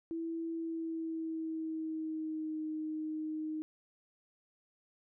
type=tone with pitch glide; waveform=sine; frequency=329.6 to 311.1 Hz; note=E4 to D#4; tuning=0 to 0 cents; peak=-35 dBFS; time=0.11-3.62 s; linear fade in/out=0 ms; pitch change=-100 cents; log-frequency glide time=0.52-2.62 s; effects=none